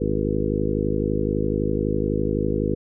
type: harmonic tone with a mistuned harmonic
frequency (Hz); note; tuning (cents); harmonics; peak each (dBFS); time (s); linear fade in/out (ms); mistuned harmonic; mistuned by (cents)
51.91; G#1; 0; 1 / 2 / 3 / 4 / 5 / 6 / 7 / 8 / 9; -29 / -29 / -29 / -29 / -29 / -29 / -29 / -29 / -29; 0-2.75; 10; 9; +49
effects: none